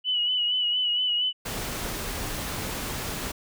sine tone with vibrato, 2952 Hz, F#7, 5 cents flat, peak -22 dBFS, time 0.04-1.33 s, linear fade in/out 50 ms, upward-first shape sine, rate 4.3 Hz, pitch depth 42 cents each way
pink noise, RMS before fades -32 dBFS, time 1.45-3.32 s, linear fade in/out 10 ms
effects none

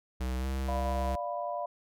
square tone with pitch glide, 63.7 to 66.29 Hz, C2 to C2, -46 to +23 cents, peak -31 dBFS, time 0.2-1.16 s, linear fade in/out 10 ms, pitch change +69 cents, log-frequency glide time 0.39-0.46 s
sine chord, B diminished, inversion first, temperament equal, 587.3 / 698.5 / 987.8 Hz, D5 / F5 / B5, 0 / 0 / 0 cents, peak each -36 / -35 / -38 dBFS, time 0.68-1.66 s, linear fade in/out 5 ms
effects none

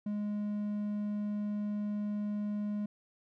triangle tone with hard clipping, 207.7 Hz, G#3, in tune, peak -33 dBFS, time 0.06-2.86 s, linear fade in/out 5 ms, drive 6 dB, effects none

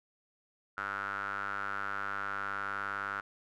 square tone with band-pass filter, 49.84 Hz, G1, 29 cents sharp, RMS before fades -37 dBFS, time 0.77-3.21 s, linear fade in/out 10 ms, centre 1400 Hz, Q 8.4, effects none

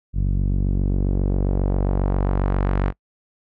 sawtooth tone with low-pass filter sweep, 47.43 Hz, F#1, 44 cents sharp, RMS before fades -20 dBFS, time 0.13-2.93 s, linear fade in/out 50 ms, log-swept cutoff 160 to 1800 Hz, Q 1, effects noise-tail reverb RT60 0.1 s tail -25 dB re dry

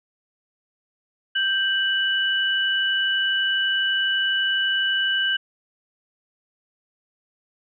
sine tone pair together, 1568 / 2960 Hz, G6 / F#7, 0 / 0 cents, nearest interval major seventh, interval 1100 cents, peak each -22 dBFS, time 1.35-5.37 s, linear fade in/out 10 ms, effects none

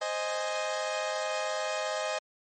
sawtooth chord, Ab major, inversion first, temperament equal, 523.3 / 622.3 / 830.6 Hz, C5 / Eb5 / Ab5, 0 / 0 / 0 cents, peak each -32 / -28 / -33 dBFS, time 0.01-2.19 s, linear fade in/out 10 ms, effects MP3 32 kbps

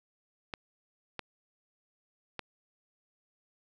clicks, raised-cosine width 0.3 ms, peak -20 dBFS, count 3, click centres 0.538 / 1.193 / 2.393 s, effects none

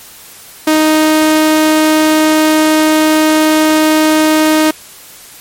sawtooth tone, 311.1 Hz, D#4, in tune, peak -3 dBFS, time 0.67-4.71 s, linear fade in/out 5 ms, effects white hiss -35 dBFS RMS until 5.4 s + MP3 64 kbps

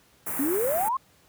white band-stop noise, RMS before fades -31 dBFS, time 0.26-0.89 s, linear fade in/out 10 ms, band 1900 to 9400 Hz, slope 24 dB/octave
sine exponential sweep, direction up, 260.1 to 1108.7 Hz, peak -23 dBFS, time 0.39-0.97 s, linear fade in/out 5 ms
effects pink hiss -60 dBFS RMS until 1.28 s + high-pass 60 Hz 12 dB/octave

